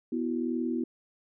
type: chord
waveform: sine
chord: B suspended fourth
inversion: none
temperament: equal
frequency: 246.9 / 329.6 / 370 Hz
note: B3 / E4 / F#4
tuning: 0 / 0 / 0 cents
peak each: -30 / -32 / -36 dBFS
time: 0.12-0.84 s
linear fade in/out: 5 ms
effects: none